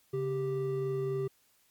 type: tone pair together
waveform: triangle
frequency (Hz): 138.59 / 392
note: C#3 / G4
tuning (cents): 0 / 0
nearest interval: octave + tritone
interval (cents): 1800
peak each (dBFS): -33 / -29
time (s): 0.13-1.28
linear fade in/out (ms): 10
effects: white hiss -68 dBFS RMS until 1.7 s + MP3 96 kbps